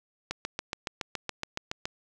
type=click train; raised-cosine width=0.2 ms; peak=-14 dBFS; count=12; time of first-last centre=0.31-1.855 s; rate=7.12 Hz; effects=none